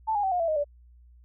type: tone with pitch steps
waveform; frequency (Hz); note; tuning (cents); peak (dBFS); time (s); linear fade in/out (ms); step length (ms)
sine; 880 / 821.1 / 766.1 / 714.8 / 666.9 / 622.3 / 580.6; A5 / G#5 / G5 / F5 / E5 / D#5 / D5; 0 / -20 / -40 / +40 / +20 / 0 / -20; -23; 0.07-0.644; 20; 82
effects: added 60 Hz sine -51 dBFS peak until 1.24 s